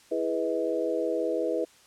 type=chord; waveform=sine; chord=E major seventh; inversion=none; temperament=equal with one note detuned; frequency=329.6 / 415.3 / 493.9 / 635 Hz; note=E4 / G#4 / B4 / D#5; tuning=0 / 0 / 0 / +35 cents; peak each=-31 / -32 / -29 / -32 dBFS; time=0.11-1.65 s; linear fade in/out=10 ms; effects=white hiss -57 dBFS RMS until 1.86 s + low-pass 9000 Hz 12 dB/octave